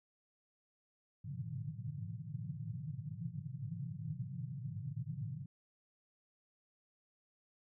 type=band-pass noise; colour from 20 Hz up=white; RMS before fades=-43 dBFS; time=1.24-5.46 s; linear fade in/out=5 ms; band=100 to 170 Hz; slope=96 dB/octave; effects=none